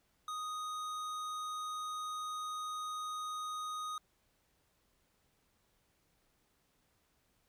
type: tone with hard clipping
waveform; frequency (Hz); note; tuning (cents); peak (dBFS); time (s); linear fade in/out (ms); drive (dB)
sine; 1244.5; D#6; 0; -40; 0.28-3.98; 2; 14
effects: pink hiss -75 dBFS RMS until 7.48 s